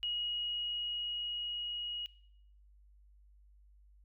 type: tone with level ramp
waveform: sine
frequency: 2894 Hz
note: F#7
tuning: 39 cents flat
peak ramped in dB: -33 to -37 dBFS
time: 0.03-2.06 s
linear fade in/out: 0 ms
effects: noise-tail reverb RT60 0.7 s tail -18 dB re dry + added 50 Hz sine -59 dBFS peak until 4.04 s